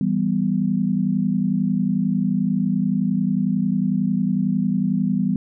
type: chord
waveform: sine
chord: E minor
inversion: none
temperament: equal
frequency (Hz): 164.81 / 196 / 246.9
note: E3 / G3 / B3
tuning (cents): 0 / 0 / 0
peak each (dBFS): -24 / -20 / -23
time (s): 0.01-5.36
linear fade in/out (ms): 2
effects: none